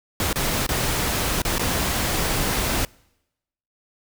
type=noise with dropouts; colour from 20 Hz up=pink; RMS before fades=-23 dBFS; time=0.2-2.85 s; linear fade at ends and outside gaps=1 ms; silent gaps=0.329-0.358 / 0.665-0.69 / 1.419-1.45 / 1.582-1.594 s; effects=noise-tail reverb RT60 0.9 s tail -26 dB re dry